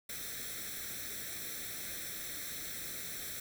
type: noise with comb filter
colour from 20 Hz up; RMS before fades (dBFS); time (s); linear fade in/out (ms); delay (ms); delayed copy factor
white; -42; 0.09-3.4; 5; 0.52; +0.8
effects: none